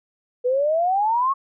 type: exponential sweep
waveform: sine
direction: up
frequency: 484.3 to 1116 Hz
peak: -17 dBFS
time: 0.44-1.34 s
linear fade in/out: 20 ms
effects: none